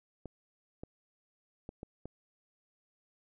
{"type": "clicks", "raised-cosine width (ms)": 2, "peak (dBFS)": -29, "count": 5, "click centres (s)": [0.257, 0.835, 1.691, 1.831, 2.056], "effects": []}